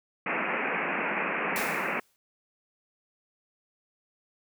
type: band-pass noise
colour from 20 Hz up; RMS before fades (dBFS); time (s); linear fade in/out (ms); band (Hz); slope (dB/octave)
white; -30; 0.26-2; 5; 160 to 2600; 96
type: noise with exponential decay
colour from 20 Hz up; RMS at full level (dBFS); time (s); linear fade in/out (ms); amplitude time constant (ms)
white; -33; 1.56-2.16; 0; 130
effects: none